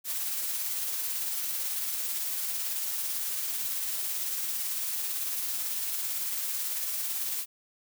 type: noise with tremolo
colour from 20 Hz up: blue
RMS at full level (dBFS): -31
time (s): 0.04-7.46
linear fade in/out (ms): 50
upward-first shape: sine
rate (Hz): 18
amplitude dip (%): 25
effects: none